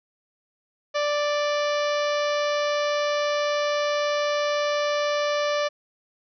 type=harmonic tone with a mistuned harmonic; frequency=587.3 Hz; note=D5; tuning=in tune; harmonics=1 / 2 / 3 / 4 / 5 / 6 / 7 / 8 / 9 / 10; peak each=-23 / -29 / -33 / -35 / -37 / -39 / -40 / -41 / -42 / -43 dBFS; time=0.94-5.69 s; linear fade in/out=20 ms; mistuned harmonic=9; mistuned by=+16 cents; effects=none